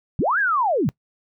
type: linear two-way sweep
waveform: sine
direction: up then down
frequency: 98 to 1707 to 105.8 Hz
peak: -17 dBFS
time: 0.19-0.89 s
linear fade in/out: 0 ms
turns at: 0.39 s
effects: noise-tail reverb RT60 0.1 s tail -22 dB re dry